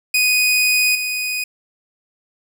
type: tone with level steps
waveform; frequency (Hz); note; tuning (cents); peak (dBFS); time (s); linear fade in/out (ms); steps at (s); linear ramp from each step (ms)
sawtooth; 2489; D#7; 0; -10 / -17; 0.14-1.44; 5; 0.95; 2
effects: none